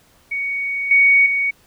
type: tone with level steps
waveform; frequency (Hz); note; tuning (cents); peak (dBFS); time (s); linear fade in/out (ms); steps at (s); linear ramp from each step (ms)
sine; 2236; C#7; +14; -20 / -9 / -16; 0.31-1.51; 10; 0.91 / 1.26; 2
effects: pink hiss -54 dBFS RMS until 1.66 s